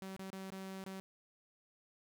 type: tone with dropouts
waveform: sawtooth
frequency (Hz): 191.2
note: G3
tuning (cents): -43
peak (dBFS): -40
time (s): 0.02-1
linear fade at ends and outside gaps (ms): 0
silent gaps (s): 0.164-0.193 / 0.303-0.33 / 0.503-0.52 / 0.839-0.863
effects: none